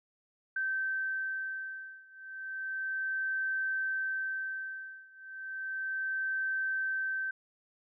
sine beating tone pair, 1550 / 1550.33 Hz, G6 / G6, -20 / -20 cents, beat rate 0.33 Hz, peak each -35 / -36 dBFS, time 0.56-7.31 s, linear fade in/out 5 ms, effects none

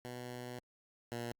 10% pulse tone pair in turn, 123.47 / 118.69 Hz, B2 / A#2, 0 / +32 cents, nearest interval minor second, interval 68 cents, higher first, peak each -35 / -31 dBFS, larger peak second, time 0.05-0.59 / 1.12-1.32 s, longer first, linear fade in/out 0 ms, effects Opus 48 kbps

